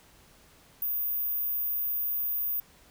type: tone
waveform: sine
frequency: 14917 Hz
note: A#9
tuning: in tune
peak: -27 dBFS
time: 0.82-2.6 s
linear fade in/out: 2 ms
effects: pink hiss -58 dBFS RMS until 2.9 s